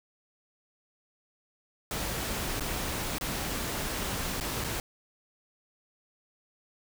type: noise with dropouts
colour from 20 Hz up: pink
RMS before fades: -33 dBFS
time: 1.91-4.8 s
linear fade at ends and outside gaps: 1 ms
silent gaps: 2.598-2.607 / 3.184-3.21 / 4.401-4.409 / 4.64-4.644 s
effects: none